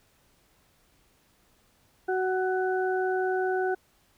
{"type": "harmonic tone", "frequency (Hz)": 372.9, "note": "F#4", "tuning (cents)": 14, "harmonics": [1, 2, 4], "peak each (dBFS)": [-26, -30, -33], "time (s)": [2.08, 3.75], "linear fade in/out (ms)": 10, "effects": ["pink hiss -65 dBFS RMS until 4.17 s"]}